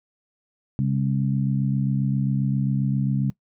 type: harmonic tone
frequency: 67.5 Hz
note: C#2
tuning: 45 cents flat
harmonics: 2 / 3 / 4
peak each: -21 / -25 / -32 dBFS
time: 0.79-3.3 s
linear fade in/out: 0 ms
effects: noise-tail reverb RT60 0.1 s tail -20 dB re dry